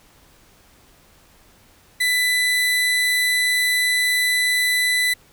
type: tone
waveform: 30% pulse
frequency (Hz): 1993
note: B6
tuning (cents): +15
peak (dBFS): -14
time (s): 2-5.14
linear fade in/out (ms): 10
effects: pink hiss -53 dBFS RMS until 5.32 s